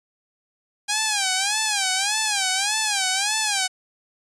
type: tone with vibrato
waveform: 5% pulse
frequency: 809 Hz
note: G#5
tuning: 46 cents flat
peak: -8 dBFS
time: 0.88-3.68 s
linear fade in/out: 20 ms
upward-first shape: sine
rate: 1.7 Hz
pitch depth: 140 cents each way
effects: resampled to 22050 Hz